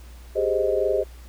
sine chord, Ab major seventh, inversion third, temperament equal, 392 / 415.3 / 523.3 / 622.3 Hz, G4 / Ab4 / C5 / Eb5, 0 / 0 / 0 / 0 cents, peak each -25 dBFS, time 0.35-1.04 s, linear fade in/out 20 ms, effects added 60 Hz sine -40 dBFS peak until 1.28 s + pink hiss -52 dBFS RMS until 1.28 s

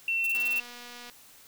sine tone, 2702 Hz, E7, 42 cents sharp, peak -25 dBFS, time 0.08-0.6 s, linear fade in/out 2 ms
violet noise bursts, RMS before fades -37 dBFS, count 7, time 0.24-0.585 s, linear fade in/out 2 ms, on 27 ms, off 26 ms
click train, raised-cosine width 0.2 ms, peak -28 dBFS, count 182, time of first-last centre 0.35-1.098 s, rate 242 Hz
effects white hiss -54 dBFS RMS until 1.47 s

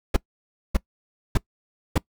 brown noise bursts, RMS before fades -17 dBFS, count 4, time 0.14-1.98 s, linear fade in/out 5 ms, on 25 ms, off 580 ms, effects noise-tail reverb RT60 0.1 s tail -23 dB re dry

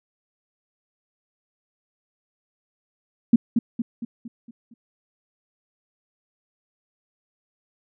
sine tone with echo, 233.1 Hz, A#3, in tune, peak -9 dBFS, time 3.33-3.36 s, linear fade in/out 5 ms, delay 230 ms, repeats 6, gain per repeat -6 dB, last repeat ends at 4.74 s, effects none

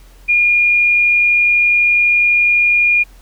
sine tone, 2424 Hz, D#7, 46 cents flat, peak -9 dBFS, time 0.28-3.04 s, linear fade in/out 20 ms, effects added 43 Hz sine -39 dBFS peak until 3.21 s + pink hiss -49 dBFS RMS until 3.21 s

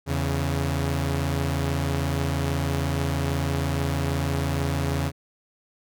sawtooth tone pair together, 82.41 / 138.59 Hz, E2 / C#3, 0 / 0 cents, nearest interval major sixth, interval 900 cents, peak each -22 dBFS, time 0.06-5.12 s, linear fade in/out 50 ms, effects none

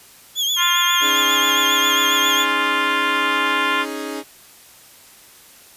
35% pulse tone with vibrato, 3322 Hz, G#7, in tune, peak -16 dBFS, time 0.35-2.46 s, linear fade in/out 50 ms, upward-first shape triangle, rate 7.4 Hz, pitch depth 90 cents each way
harmonic tone, 349.2 Hz, F4, in tune, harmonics 3 / 4 / 5 / 6 / 7 / 8 / 9 / 10, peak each -21 / -23 / -25 / -27 / -28 / -29 / -30 / -31 dBFS, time 0.56-3.86 s, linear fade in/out 50 ms
sawtooth chord, C# suspended second, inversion none, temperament equal, 277.2 / 311.1 / 415.3 Hz, C#4 / D#4 / G#4, 0 / 0 / 0 cents, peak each -26 dBFS, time 1-4.24 s, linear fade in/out 50 ms
effects white hiss -46 dBFS RMS until 5.76 s + resampled to 32000 Hz

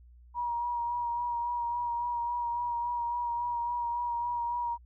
sine tone with vibrato, 954 Hz, A#5, 40 cents sharp, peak -29 dBFS, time 0.34-4.78 s, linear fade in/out 50 ms, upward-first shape sine, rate 3.6 Hz, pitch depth 20 cents each way, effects added 60 Hz sine -52 dBFS peak until 4.85 s

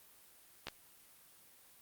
clicks, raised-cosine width 0.2 ms, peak -23 dBFS, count 2, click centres 0.67 / 0.684 s, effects white hiss -62 dBFS RMS until 1.81 s + Opus 32 kbps

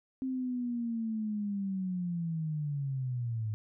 sine linear sweep, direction down, 263.9 to 105.5 Hz, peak -31 dBFS, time 0.22-3.54 s, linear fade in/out 0 ms, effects none

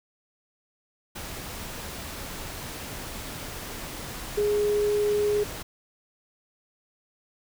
sine tone in noise, 415.3 Hz, G#4, in tune, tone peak -21 dBFS, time 4.37-5.44 s, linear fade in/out 10 ms, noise pink, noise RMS -37 dBFS, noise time 1.15-5.63 s, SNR +13 dB, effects none

